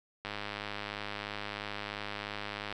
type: click train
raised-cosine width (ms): 0.3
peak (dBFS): -21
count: 256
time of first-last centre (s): 0.25-2.726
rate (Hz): 103
effects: none